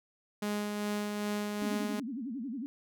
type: tone with tremolo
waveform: sawtooth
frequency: 207.7 Hz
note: G#3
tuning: in tune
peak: -27 dBFS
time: 0.42-2 s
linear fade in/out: 5 ms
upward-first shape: sine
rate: 2.5 Hz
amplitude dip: 30%
type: tone with vibrato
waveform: sine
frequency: 250.4 Hz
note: B3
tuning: 24 cents sharp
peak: -35 dBFS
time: 1.62-2.66 s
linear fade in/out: 0 ms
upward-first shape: sine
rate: 11 Hz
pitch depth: 250 cents each way
effects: none